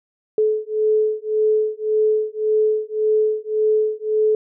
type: beating tone pair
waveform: sine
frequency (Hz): 430 / 431.8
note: A4 / A4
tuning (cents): -40 / -33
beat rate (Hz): 1.8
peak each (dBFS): -19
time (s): 0.38-4.35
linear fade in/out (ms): 2
effects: none